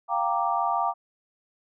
sine chord, G minor seventh, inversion third, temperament equal, 698.5 / 784 / 932.3 / 1174.7 Hz, F5 / G5 / Bb5 / D6, 0 / 0 / 0 / 0 cents, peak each -28 dBFS, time 0.08-0.94 s, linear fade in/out 50 ms, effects none

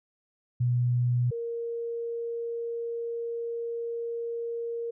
sine tone pair in turn, 122.5 / 466.3 Hz, B2 / A#4, -14 / +1 cents, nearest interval octave + major seventh, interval 2315 cents, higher second, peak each -22 / -30 dBFS, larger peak first, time 0.6-1.31 / 1.31-4.91 s, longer second, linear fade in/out 10 ms, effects none

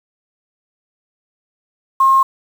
sine tone with quantisation, 1071 Hz, C6, 40 cents sharp, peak -8 dBFS, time 2-2.23 s, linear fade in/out 5 ms, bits 6, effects none

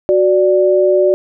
sine tone pair together, 370 / 587.3 Hz, F#4 / D5, 0 / 0 cents, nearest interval minor sixth, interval 800 cents, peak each -11 dBFS, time 0.09-1.14 s, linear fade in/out 0 ms, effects none

